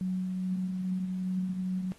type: tone with tremolo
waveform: sine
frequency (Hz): 185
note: F#3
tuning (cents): 0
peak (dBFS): -28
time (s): 0.01-1.92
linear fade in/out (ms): 0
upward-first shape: sine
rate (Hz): 2.4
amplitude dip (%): 25
effects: pink hiss -60 dBFS RMS until 1.98 s + AAC 32 kbps